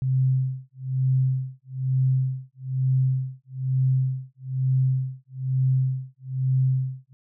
sine tone with tremolo, 130.81 Hz, C3, in tune, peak -17 dBFS, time 0.02-7.13 s, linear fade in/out 0 ms, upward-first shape sine, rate 1.1 Hz, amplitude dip 100%, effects none

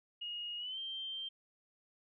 sine tone with pitch glide, 2871 to 3149 Hz, F7 to G7, +47 to +7 cents, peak -39 dBFS, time 0.21-1.29 s, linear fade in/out 10 ms, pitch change +160 cents, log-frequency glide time 0.58-0.79 s, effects none

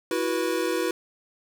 square chord, E suspended second, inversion none, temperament equal with one note detuned, 329.6 / 370 / 485.7 Hz, E4 / F#4 / B4, 0 / 0 / -29 cents, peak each -29 dBFS, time 0.11-0.91 s, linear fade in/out 2 ms, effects none

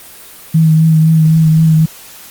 sine tone with vibrato, 159.3 Hz, D#3, 41 cents sharp, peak -5 dBFS, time 0.54-1.86 s, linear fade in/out 10 ms, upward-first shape triangle, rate 3.9 Hz, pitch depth 28 cents each way, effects white hiss -35 dBFS RMS until 2.3 s + Opus 32 kbps

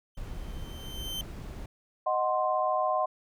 40% pulse tone with exponential growth, 3100 Hz, G7, 20 cents flat, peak -31 dBFS, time 0.15-1.21 s, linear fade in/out 1 ms, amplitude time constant 230 ms
brown noise, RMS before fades -39 dBFS, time 0.17-1.66 s, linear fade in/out 5 ms
sine chord, C diminished, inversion first, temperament equal, 622.3 / 740 / 1046.5 Hz, Eb5 / Gb5 / C6, 0 / 0 / 0 cents, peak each -29 dBFS, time 2.06-3.06 s, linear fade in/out 10 ms
effects none

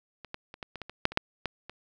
clicks, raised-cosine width 0.3 ms, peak -27 / -20 / -27 / -21 / -23 / -22 / -25 / -6 / -24 / -6 / -14 / -25 dBFS, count 12, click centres 0.247 / 0.344 / 0.541 / 0.628 / 0.757 / 0.817 / 0.896 / 1.054 / 1.12 / 1.174 / 1.457 / 1.696 s, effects none

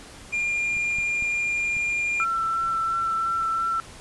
triangle tone, 2404 Hz, D7, 40 cents sharp, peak -21 dBFS, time 0.32-2.25 s, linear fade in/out 20 ms
clicks, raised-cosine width 5 ms, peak -28 dBFS, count 4, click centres 0.768 / 0.986 / 1.224 / 1.768 s
sine tone with vibrato, 1341 Hz, E6, 29 cents sharp, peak -22 dBFS, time 2.2-3.8 s, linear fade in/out 0 ms, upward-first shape triangle, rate 2.9 Hz, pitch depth 13 cents each way
effects pink hiss -44 dBFS RMS until 4 s + resampled to 24000 Hz

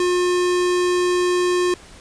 square tone, 358 Hz, F4, 43 cents sharp, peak -17 dBFS, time 0-1.74 s, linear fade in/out 2 ms, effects pink hiss -44 dBFS RMS until 2 s + resampled to 22050 Hz

